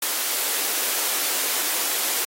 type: high-pass noise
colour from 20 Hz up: white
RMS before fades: -24 dBFS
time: 0.02-2.25 s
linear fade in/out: 5 ms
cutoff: 290 Hz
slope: 24 dB/octave
effects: AAC 48 kbps